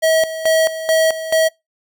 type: tone with tremolo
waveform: square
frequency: 642 Hz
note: E5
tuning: 46 cents flat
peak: -12 dBFS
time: 0.02-1.49 s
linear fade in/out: 20 ms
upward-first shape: square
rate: 2.3 Hz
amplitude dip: 75%
effects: noise-tail reverb RT60 0.2 s tail -25 dB re dry